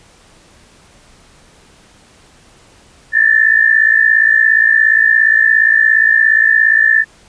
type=tone pair together; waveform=sine; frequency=1740.8 / 1798 Hz; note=A6 / A6; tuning=-19 / +37 cents; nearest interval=minor second; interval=56 cents; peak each=-10 dBFS; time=3.12-7.05 s; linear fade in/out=50 ms; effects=pink hiss -46 dBFS RMS until 7.28 s + resampled to 22050 Hz